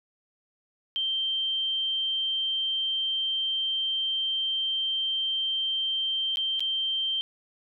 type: tone with dropouts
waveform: sine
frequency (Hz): 3140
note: G7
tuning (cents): +2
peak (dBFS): -25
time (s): 0.96-7.21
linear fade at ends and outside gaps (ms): 0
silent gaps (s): 6.358-6.371 / 6.595-6.605
effects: none